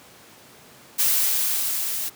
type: noise with level ramp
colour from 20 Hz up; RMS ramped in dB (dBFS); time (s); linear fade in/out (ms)
blue; -19 to -28; 0.98-2.1; 20
effects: pink hiss -48 dBFS RMS until 2.15 s + high-pass 150 Hz 12 dB/octave